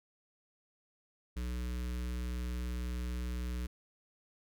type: tone with notch filter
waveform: square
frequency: 60.9 Hz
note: B1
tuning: 24 cents flat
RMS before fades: -37 dBFS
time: 1.36-3.67 s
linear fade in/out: 10 ms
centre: 740 Hz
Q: 0.92
effects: none